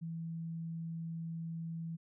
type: tone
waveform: sine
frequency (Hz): 164.81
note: E3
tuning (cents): 0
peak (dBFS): -38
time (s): 0.01-1.97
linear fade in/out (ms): 20
effects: none